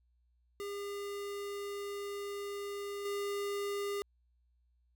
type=tone with level steps; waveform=square; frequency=404 Hz; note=G#4; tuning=48 cents flat; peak=-39 / -35 dBFS; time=0.6-4.02 s; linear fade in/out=0 ms; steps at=3.05 s; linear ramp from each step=5 ms; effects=added 60 Hz sine -69 dBFS peak until 4.95 s

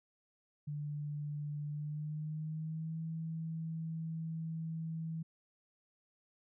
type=tone with pitch glide; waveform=sine; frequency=147.6 to 161.89 Hz; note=D3 to E3; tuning=+9 to -31 cents; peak=-37 dBFS; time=0.67-5.23 s; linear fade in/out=10 ms; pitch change=+160 cents; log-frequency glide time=1.67-3 s; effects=none

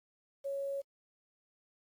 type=tone with quantisation; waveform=sine; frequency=554.4 Hz; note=C#5; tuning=in tune; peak=-34 dBFS; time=0.44-0.82 s; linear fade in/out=20 ms; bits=10; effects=AAC 64 kbps

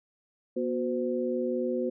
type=tone cluster; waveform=sine; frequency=242.4 / 366.1 / 512 Hz; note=B3 / F#4 / C5; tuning=-32 / -18 / -38 cents; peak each=-31 dBFS; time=0.56-1.9 s; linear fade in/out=10 ms; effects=none

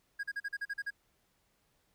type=tone bursts; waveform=triangle; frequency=1637 Hz; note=G#6; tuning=25 cents flat; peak=-32 dBFS; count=9; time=0.19-0.906 s; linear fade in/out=10 ms; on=44 ms; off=40 ms; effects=pink hiss -74 dBFS RMS until 1.94 s

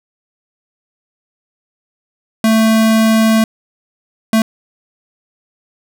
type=tone bursts at uneven times; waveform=square; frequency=221.8 Hz; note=A3; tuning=14 cents sharp; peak=-9 dBFS; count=2; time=2.44-3.44 / 4.33-4.42 s; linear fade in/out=2 ms; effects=none

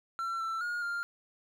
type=tone with pitch steps; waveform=triangle; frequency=1353 / 1336 / 1430 / 1399 Hz; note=E6 / E6 / F6 / F6; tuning=+45 / +23 / +41 / +3 cents; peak=-30 dBFS; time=0.19-1.03 s; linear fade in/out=0 ms; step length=210 ms; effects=none

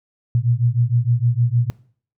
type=beating tone pair; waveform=sine; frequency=116.6 / 123.1 Hz; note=A#2 / B2; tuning=+1 / -5 cents; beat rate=6.5 Hz; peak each=-18 dBFS; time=0.35-1.7 s; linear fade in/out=0 ms; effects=noise-tail reverb RT60 0.5 s tail -21 dB re dry

